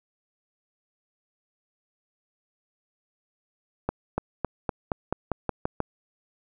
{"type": "accelerating click train", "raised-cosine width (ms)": 1, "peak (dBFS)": -11, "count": 10, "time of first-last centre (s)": [3.89, 5.803], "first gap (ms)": 290, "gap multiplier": 0.92, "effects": []}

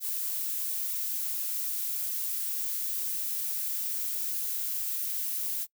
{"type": "noise with high-pass filter sweep", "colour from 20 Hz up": "violet", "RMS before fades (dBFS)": -32, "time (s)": [0, 5.67], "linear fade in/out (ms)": 50, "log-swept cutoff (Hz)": [860, 1300], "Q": 1, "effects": ["noise-tail reverb RT60 0.1 s tail -24 dB re dry"]}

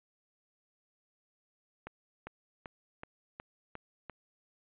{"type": "accelerating click train", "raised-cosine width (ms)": 0.5, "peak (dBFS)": -27, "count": 7, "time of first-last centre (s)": [1.87, 4.097], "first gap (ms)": 400, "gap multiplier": 0.97, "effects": ["resampled to 8000 Hz"]}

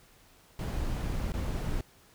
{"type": "noise with dropouts", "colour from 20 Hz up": "brown", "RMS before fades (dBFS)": -32, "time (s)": [0.59, 1.81], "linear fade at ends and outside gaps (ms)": 2, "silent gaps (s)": [1.321, 1.338], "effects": ["pink hiss -60 dBFS RMS until 2.14 s"]}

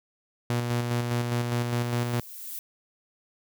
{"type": "tone with tremolo", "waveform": "sawtooth", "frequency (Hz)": 120, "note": "B2", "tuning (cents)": -49, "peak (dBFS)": -20, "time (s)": [0.5, 2.2], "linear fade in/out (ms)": 0, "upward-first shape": "square", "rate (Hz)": 4.9, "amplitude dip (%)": 35}
{"type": "noise with exponential growth", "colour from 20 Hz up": "violet", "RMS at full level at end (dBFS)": -35, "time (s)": [1.16, 2.59], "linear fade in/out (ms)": 0, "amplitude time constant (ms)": 310}
{"effects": []}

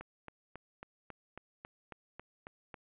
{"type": "click train", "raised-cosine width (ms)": 0.5, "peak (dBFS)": -30, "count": 11, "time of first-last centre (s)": [0.01, 2.742], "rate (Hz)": 3.66, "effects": ["resampled to 8000 Hz", "11-bit"]}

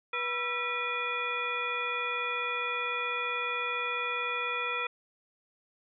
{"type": "harmonic tone with a mistuned harmonic", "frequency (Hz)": 487.8, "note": "B4", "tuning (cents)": -21, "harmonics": [1, 2, 3, 4, 5, 7], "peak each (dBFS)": [-39, -40, -35, -39, -33, -42], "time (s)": [0.13, 4.87], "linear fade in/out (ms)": 5, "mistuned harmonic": 3, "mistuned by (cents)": -150, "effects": []}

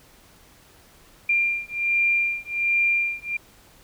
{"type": "beating tone pair", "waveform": "sine", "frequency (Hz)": [2387, 2388.3], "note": ["D7", "D7"], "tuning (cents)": [28, 28], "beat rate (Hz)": 1.3, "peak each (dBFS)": -23, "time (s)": [1.29, 3.37], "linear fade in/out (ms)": 5, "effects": ["pink hiss -53 dBFS RMS until 3.83 s"]}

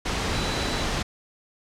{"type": "tone in noise", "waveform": "sine", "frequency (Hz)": 3959, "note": "B7", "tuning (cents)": 3, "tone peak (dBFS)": -35, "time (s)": [0.34, 0.84], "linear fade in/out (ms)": 10, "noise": "pink", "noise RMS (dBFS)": -26, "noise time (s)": [0.05, 1.03], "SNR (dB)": -12, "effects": ["low-pass 6000 Hz 12 dB/octave"]}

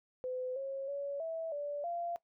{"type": "tone with pitch steps", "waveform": "sine", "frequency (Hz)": [508, 543, 564, 653, 580, 689], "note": ["B4", "C#5", "C#5", "E5", "D5", "F5"], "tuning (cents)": [49, -36, 30, -17, -22, -24], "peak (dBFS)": -35, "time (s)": [0.24, 2.16], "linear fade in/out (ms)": 0, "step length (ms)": 320, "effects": ["noise-tail reverb RT60 0.1 s tail -18 dB re dry"]}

